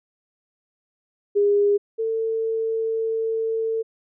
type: tone pair in turn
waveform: sine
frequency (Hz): 407.7 / 448.1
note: G#4 / A4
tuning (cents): -32 / +32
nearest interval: major second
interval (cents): 164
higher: second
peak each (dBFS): -15 / -21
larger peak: first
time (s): 1.35-1.78 / 1.98-3.83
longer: second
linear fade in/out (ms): 20
effects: none